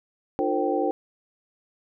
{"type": "tone cluster", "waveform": "sine", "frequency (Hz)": [301.9, 353.1, 456.1, 528, 778], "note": ["D4", "F4", "A#4", "C5", "G5"], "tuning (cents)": [48, 19, -38, 16, -13], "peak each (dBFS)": -28, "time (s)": [0.39, 0.91], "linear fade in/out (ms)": 0, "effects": []}